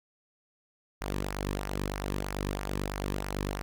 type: tone with flanger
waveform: sawtooth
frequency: 49 Hz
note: G1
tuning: in tune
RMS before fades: -34 dBFS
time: 1.01-3.62 s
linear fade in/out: 0 ms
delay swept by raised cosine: 0.25 to 1.45 ms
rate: 3.1 Hz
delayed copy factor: -0.6
effects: none